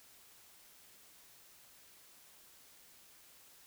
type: silence
effects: white hiss -61 dBFS RMS until 3.66 s